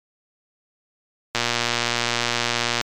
click train, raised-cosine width 0.2 ms, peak -3 dBFS, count 175, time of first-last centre 1.35-2.812 s, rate 119 Hz, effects MP3 96 kbps

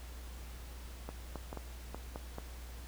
clicks, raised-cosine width 1 ms, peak -27 dBFS, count 7, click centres 1.09 / 1.357 / 1.529 / 1.573 / 1.946 / 2.159 / 2.384 s, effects added 60 Hz sine -45 dBFS peak until 2.87 s + pink hiss -54 dBFS RMS until 2.87 s

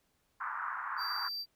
white band-pass noise, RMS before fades -38 dBFS, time 0.4-1.29 s, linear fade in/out 10 ms, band 930 to 1600 Hz, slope 48 dB/octave
triangle tone, 4673 Hz, D8, 9 cents flat, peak -35 dBFS, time 0.97-1.46 s, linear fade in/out 50 ms
effects pink hiss -75 dBFS RMS until 1.55 s

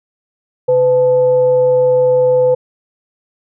sine tone with frequency modulation, 504 Hz, B4, 35 cents sharp, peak -8 dBFS, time 0.68-2.55 s, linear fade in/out 10 ms, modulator 370 Hz, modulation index 0.26, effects none

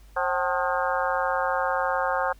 harmonic tone with a mistuned harmonic, 178.5 Hz, F3, 38 cents sharp, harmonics 3 / 4 / 5 / 6 / 7 / 8 / 9, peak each -28 / -29 / -30 / -31 / -31 / -32 / -33 dBFS, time 0.16-2.33 s, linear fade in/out 10 ms, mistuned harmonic 4, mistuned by +110 cents, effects added 50 Hz sine -48 dBFS peak until 2.39 s + pink hiss -59 dBFS RMS until 2.39 s

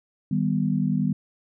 sine chord, Eb augmented, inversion none, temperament equal, 155.56 / 196 / 246.9 Hz, Eb3 / G3 / B3, 0 / 0 / 0 cents, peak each -25 / -24 / -26 dBFS, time 0.31-1.13 s, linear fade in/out 5 ms, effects none

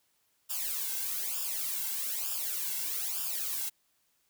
blue noise with flanger, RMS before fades -34 dBFS, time 0.49-3.7 s, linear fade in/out 20 ms, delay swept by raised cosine 0.48 to 1.68 ms, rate 1.1 Hz, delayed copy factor -0.9, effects white hiss -73 dBFS RMS until 4.29 s

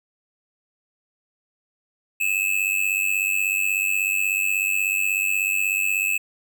square tone with amplitude modulation, 2600 Hz, E7, 24 cents flat, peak -17 dBFS, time 2.2-6.18 s, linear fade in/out 10 ms, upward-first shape sine, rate 96.4 Hz, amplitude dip 85%, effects none

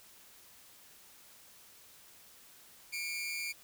sawtooth tone pair together, 2226 / 2387 Hz, C#7 / D7, +7 / +28 cents, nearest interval minor second, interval 121 cents, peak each -38 / -34 dBFS, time 2.92-3.53 s, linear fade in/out 20 ms, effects white hiss -58 dBFS RMS until 3.63 s

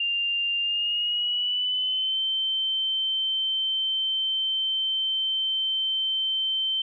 sine tone with pitch glide, 2794 to 3100 Hz, F7 to G7, 0 to -20 cents, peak -23 dBFS, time 0-6.82 s, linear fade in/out 5 ms, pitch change +180 cents, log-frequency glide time 0.6-2.21 s, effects none

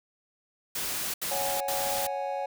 white noise bursts, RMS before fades -32 dBFS, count 3, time 0.75-2.07 s, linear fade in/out 5 ms, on 390 ms, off 75 ms
triangle chord, C# suspended fourth, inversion none, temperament equal, 554.4 / 740 / 830.6 Hz, C#5 / F#5 / G#5, 0 / 0 / 0 cents, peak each -31 / -33 / -32 dBFS, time 1.31-2.46 s, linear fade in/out 5 ms
effects none

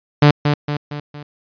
sawtooth tone with echo, 146.83 Hz, D3, in tune, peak -3 dBFS, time 0.22-0.31 s, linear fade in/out 5 ms, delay 230 ms, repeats 4, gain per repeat -6 dB, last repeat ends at 1.23 s, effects resampled to 11025 Hz

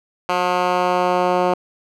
10% pulse tone with band-pass filter sweep, 180 Hz, F#3, 47 cents flat, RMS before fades -18 dBFS, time 0.29-1.54 s, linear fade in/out 2 ms, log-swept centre 1300 to 590 Hz, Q 0.73, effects none

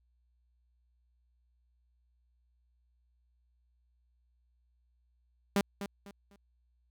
sawtooth tone with echo, 200 Hz, G3, 35 cents sharp, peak -21 dBFS, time 5.56-5.61 s, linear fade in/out 2 ms, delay 250 ms, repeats 3, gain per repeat -11 dB, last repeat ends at 6.36 s, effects added 60 Hz sine -69 dBFS peak until 6.9 s

